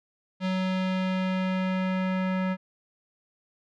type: tone with low-pass filter sweep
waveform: square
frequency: 186.7 Hz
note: F#3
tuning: 16 cents sharp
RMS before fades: -27 dBFS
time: 0.4-2.57 s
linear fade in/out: 50 ms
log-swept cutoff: 3600 to 2000 Hz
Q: 1.4
effects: none